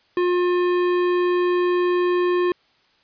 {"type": "tone with hard clipping", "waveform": "sine", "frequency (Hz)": 356.3, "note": "F4", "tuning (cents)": 35, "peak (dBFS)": -19, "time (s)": [0.17, 2.52], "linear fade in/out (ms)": 2, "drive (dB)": 14, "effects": ["white hiss -60 dBFS RMS until 3.03 s", "resampled to 11025 Hz"]}